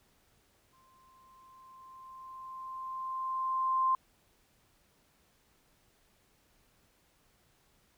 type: tone with exponential growth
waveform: sine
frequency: 1046.5 Hz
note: C6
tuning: in tune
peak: -24 dBFS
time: 0.73-3.95 s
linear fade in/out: 2 ms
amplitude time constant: 700 ms
effects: pink hiss -69 dBFS RMS until 7.97 s